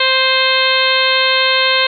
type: harmonic tone with a mistuned harmonic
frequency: 524 Hz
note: C5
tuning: 2 cents sharp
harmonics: 1 / 2 / 3 / 4 / 5 / 6 / 7 / 8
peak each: -19 / -19 / -19 / -19 / -19 / -19 / -19 / -19 dBFS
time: 0-1.87 s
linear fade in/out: 5 ms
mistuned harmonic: 5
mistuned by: -16 cents
effects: none